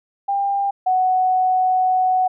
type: tone pair in turn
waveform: sine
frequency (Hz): 797 / 742.6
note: G5 / F#5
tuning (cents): +28 / +6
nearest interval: minor second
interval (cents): 122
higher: first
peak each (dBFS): -17 / -14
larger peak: second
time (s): 0.28-0.71 / 0.86-2.28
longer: second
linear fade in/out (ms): 10
effects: none